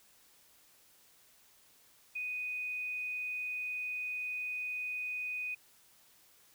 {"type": "tone", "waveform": "sine", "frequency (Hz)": 2489, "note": "D#7", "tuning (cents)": 0, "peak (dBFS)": -35, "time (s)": [2.15, 5.55], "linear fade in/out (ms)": 10, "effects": ["white hiss -64 dBFS RMS until 6.54 s"]}